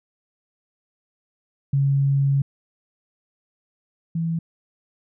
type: tone pair in turn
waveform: sine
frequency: 138.59 / 165.12 Hz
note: C#3 / E3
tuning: 0 / +3 cents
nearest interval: minor third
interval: 303 cents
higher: second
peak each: -16 / -21 dBFS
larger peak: first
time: 1.73-2.42 / 4.15-4.39 s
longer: first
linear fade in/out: 5 ms
effects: none